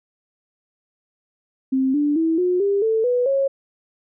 sine tone with pitch steps, 264 / 292.9 / 325 / 360.6 / 400.1 / 444 / 492.6 / 546.6 Hz, C4 / D4 / E4 / F#4 / G4 / A4 / B4 / C#5, +16 / -5 / -24 / -45 / +35 / +16 / -5 / -24 cents, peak -16 dBFS, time 1.72-3.48 s, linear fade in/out 10 ms, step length 220 ms, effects none

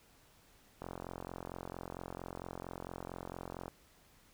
click train, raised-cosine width 1 ms, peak -28 dBFS, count 128, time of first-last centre 0.82-3.68 s, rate 44.4 Hz, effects pink hiss -65 dBFS RMS until 4.33 s

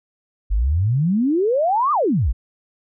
sine exponential two-way sweep, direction up then down, 45.51 to 1244.5 to 45.51 Hz, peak -15 dBFS, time 0.5-2.33 s, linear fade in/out 20 ms, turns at 1.92 s, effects none

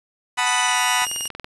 20% pulse chord, B dominant seventh, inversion second, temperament equal, 740 / 880 / 987.8 / 1244.5 Hz, F#5 / A5 / B5 / D#6, 0 / 0 / 0 / 0 cents, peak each -20 / -22 / -16 / -21 dBFS, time 0.37-1.06 s, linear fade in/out 20 ms
10% pulse tone with pitch glide, 2982 to 2849 Hz, F#7 to F7, +13 to +34 cents, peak -16 dBFS, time 0.46-1.28 s, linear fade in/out 5 ms, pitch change -79 cents, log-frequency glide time 0.62-0.81 s
click train, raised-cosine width 0.3 ms, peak -17 dBFS, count 10, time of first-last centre 1.02-1.445 s, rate 21.2 Hz
effects resampled to 24000 Hz + 7-bit

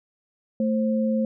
sine tone pair together, 221.6 / 528.6 Hz, A3 / C5, +13 / +18 cents, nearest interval octave + minor third, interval 1505 cents, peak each -21 / -26 dBFS, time 0.6-1.25 s, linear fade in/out 2 ms, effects none

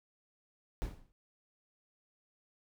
brown noise with exponential decay, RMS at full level -33 dBFS, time 0.82-1.12 s, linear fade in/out 0 ms, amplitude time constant 64 ms, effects none

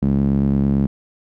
sawtooth tone with band-pass filter, 68.9 Hz, C#2, 10 cents flat, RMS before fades -17 dBFS, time 0.02-0.87 s, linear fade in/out 5 ms, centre 200 Hz, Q 2.8, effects none

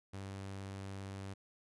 sawtooth tone, 97.5 Hz, G2, 9 cents flat, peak -39 dBFS, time 0.13-1.34 s, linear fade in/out 10 ms, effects resampled to 24000 Hz

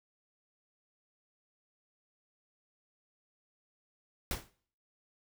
pink noise with exponential decay, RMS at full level -31 dBFS, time 4.31-4.5 s, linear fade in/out 1 ms, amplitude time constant 40 ms, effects noise-tail reverb RT60 0.5 s tail -19 dB re dry

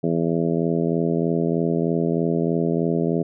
harmonic tone, 83.2 Hz, E2, 17 cents sharp, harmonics 2 / 3 / 4 / 5 / 6 / 7 / 8, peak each -23 / -25 / -26 / -25 / -32 / -32 / -32 dBFS, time 0.03-3.23 s, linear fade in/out 10 ms, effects none

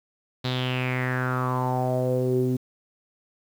sawtooth tone with low-pass filter sweep, 127.3 Hz, C3, 47 cents flat, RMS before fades -25 dBFS, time 0.44-2.57 s, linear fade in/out 10 ms, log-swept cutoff 4000 to 300 Hz, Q 5.7, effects 8-bit

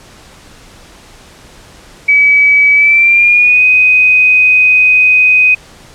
sine tone with pitch glide, 2283 to 2504 Hz, D7 to D#7, -50 to +10 cents, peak -4 dBFS, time 2.08-5.55 s, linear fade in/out 10 ms, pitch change +160 cents, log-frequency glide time 2.74-3.64 s, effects pink hiss -38 dBFS RMS until 5.94 s + low-pass 9000 Hz 12 dB/octave

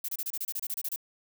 violet noise bursts, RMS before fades -33 dBFS, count 13, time 0.04-0.961 s, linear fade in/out 5 ms, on 45 ms, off 28 ms, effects none

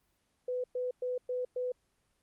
sine tone bursts, 499.8 Hz, B4, 21 cents sharp, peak -31 dBFS, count 5, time 0.48-1.72 s, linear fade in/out 5 ms, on 160 ms, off 110 ms, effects pink hiss -75 dBFS RMS until 2.22 s + Opus 24 kbps

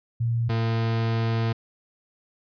sine / 40% pulse tone pair in turn, 116.54 / 113.75 Hz, A#2 / A#2, 0 / -42 cents, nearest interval unison, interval 42 cents, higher first, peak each -21 dBFS, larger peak neither, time 0.2-0.49 / 0.49-1.53 s, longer second, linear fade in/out 10 ms, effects resampled to 11025 Hz

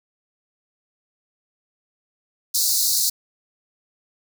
pink high-pass noise, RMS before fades -20 dBFS, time 2.54-3.1 s, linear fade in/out 10 ms, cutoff 4000 Hz, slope 96 dB/octave, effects none

